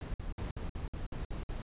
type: noise bursts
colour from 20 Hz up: brown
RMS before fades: -38 dBFS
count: 9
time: 0.01-1.62 s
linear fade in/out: 2 ms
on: 130 ms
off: 55 ms
effects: resampled to 8000 Hz